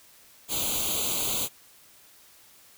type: noise with comb filter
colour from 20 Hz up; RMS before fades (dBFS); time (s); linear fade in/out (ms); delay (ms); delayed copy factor
white; -28; 0.48-1.49; 50; 0.28; +0.95
effects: white hiss -55 dBFS RMS until 2.77 s

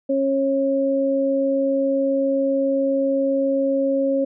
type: tone pair together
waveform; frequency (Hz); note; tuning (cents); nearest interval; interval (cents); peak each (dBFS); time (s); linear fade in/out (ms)
sine; 272.9 / 545.5; C#4 / C#5; -27 / -28; octave; 1199; -21 / -19; 0.09-4.25; 10
effects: none

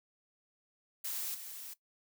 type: noise with level steps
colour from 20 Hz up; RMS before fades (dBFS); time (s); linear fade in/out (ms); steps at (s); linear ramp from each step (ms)
blue; -38 / -46; 1.04-1.74; 10; 1.34; 10
effects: noise-tail reverb RT60 0.1 s tail -17 dB re dry

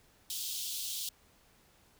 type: high-pass noise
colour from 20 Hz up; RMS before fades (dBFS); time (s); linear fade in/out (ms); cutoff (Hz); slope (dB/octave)
pink; -38; 0.3-1.09; 2; 3100; 48
effects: pink hiss -65 dBFS RMS until 1.99 s

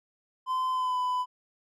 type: tone with pitch glide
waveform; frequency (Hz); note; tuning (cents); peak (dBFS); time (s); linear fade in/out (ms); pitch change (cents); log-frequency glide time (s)
triangle; 1027 to 1000.6; C6 to B5; -33 to +22; -24; 0.46-1.26; 50; -45; 0.72-0.98
effects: none

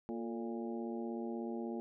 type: harmonic tone with a mistuned harmonic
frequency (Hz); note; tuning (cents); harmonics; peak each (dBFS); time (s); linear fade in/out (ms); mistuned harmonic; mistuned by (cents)
116.54; A#2; 0; 2 / 3 / 4 / 5 / 6 / 7; -40 / -42 / -47 / -51 / -53 / -51; 0.09-1.8; 0; 4; -77
effects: none

